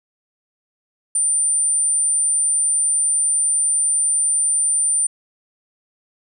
sine tone, 9150 Hz, D9, 46 cents flat, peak -15 dBFS, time 1.15-5.07 s, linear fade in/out 5 ms, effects none

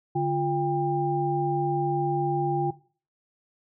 sine tone cluster, 145.1 / 350 / 798 Hz, D3 / F4 / G5, -21 / +4 / +31 cents, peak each -27 dBFS, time 0.15-2.71 s, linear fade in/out 10 ms, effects noise-tail reverb RT60 0.4 s tail -18 dB re dry

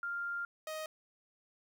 sine / sawtooth tone pair in turn, 1396.9 / 625.5 Hz, F6 / D#5, 0 / +9 cents, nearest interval octave + major second, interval 1391 cents, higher first, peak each -35 / -35 dBFS, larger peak neither, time 0.03-0.45 / 0.67-0.86 s, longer first, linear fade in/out 2 ms, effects 12-bit

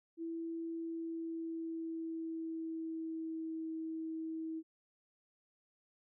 sine tone with pitch glide, 330.5 to 321.6 Hz, E4 to E4, +5 to -43 cents, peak -38 dBFS, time 0.17-4.63 s, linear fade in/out 50 ms, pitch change -48 cents, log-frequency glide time 0.72-3.68 s, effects none

